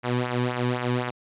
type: tone with flanger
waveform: sawtooth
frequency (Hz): 123.47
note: B2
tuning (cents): 0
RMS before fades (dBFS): -26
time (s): 0.03-1.11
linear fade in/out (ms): 20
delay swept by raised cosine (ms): 0.24 to 1.54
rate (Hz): 3.9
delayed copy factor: -0.75
effects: resampled to 8000 Hz